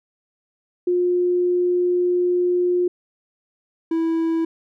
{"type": "tone pair in turn", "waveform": ["sine", "triangle"], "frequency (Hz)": [356.4, 327.9], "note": ["F4", "E4"], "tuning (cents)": [35, -9], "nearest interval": "minor second", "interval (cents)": 144, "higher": "first", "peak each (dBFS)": -16, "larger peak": "neither", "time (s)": [[0.87, 2.88], [3.91, 4.45]], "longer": "first", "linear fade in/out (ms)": 5, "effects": []}